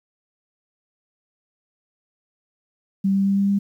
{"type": "tone with pitch steps", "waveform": "sine", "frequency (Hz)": [194.7, 195.94, 197.19, 198.45, 199.71], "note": ["G3", "G3", "G3", "G3", "G3"], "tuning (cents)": [-12, -1, 10, 22, 32], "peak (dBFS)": -16, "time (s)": [3.04, 3.59], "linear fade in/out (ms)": 10, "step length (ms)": 110, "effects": ["9-bit"]}